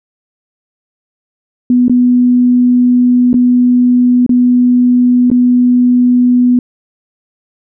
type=tone with dropouts; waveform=sine; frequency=246.9 Hz; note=B3; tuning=in tune; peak=-5 dBFS; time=1.7-6.59 s; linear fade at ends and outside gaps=2 ms; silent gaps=1.882-1.896 / 3.331-3.341 / 4.264-4.293 / 5.302-5.314 s; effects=none